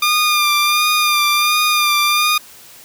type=tone with vibrato; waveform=15% pulse; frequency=1204 Hz; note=D6; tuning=43 cents sharp; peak=-6 dBFS; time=0.02-2.38 s; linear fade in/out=5 ms; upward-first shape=sine; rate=1.4 Hz; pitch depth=31 cents each way; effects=white hiss -41 dBFS RMS until 2.84 s